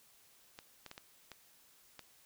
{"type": "clicks", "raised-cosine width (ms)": 0.2, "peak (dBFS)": -30, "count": 6, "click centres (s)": [0.589, 0.863, 0.914, 0.979, 1.317, 1.993], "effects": ["white hiss -65 dBFS RMS until 2.25 s"]}